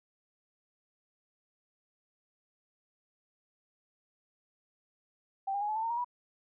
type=tone with pitch steps; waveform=sine; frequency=780 / 805.2 / 831.2 / 858 / 885.7 / 914.3 / 943.8 / 974.3 Hz; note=G5 / G5 / G#5 / A5 / A5 / A#5 / A#5 / B5; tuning=-9 / +46 / +1 / -44 / +11 / -34 / +21 / -24 cents; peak=-30 dBFS; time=5.47-6.046 s; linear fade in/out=10 ms; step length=72 ms; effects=none